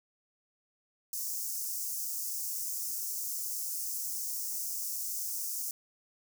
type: high-pass noise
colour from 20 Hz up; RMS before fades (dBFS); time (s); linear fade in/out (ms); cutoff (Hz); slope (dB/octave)
white; -36; 1.13-5.71; 2; 5300; 48
effects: none